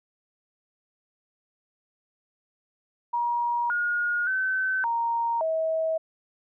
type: tone with pitch steps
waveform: sine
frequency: 952 / 1434 / 1530 / 931 / 643 Hz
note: A#5 / F6 / G6 / A#5 / E5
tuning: +36 / +45 / -42 / -2 / -43 cents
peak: -23 dBFS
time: 3.13-5.98 s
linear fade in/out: 10 ms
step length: 570 ms
effects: none